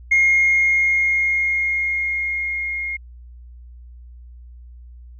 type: tone with level ramp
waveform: sine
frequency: 2141 Hz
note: C7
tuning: 39 cents sharp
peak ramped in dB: -10 to -23 dBFS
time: 0.11-2.97 s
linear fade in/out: 10 ms
effects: tanh soft clip ceiling -9 dBFS + added 60 Hz sine -38 dBFS peak until 5.19 s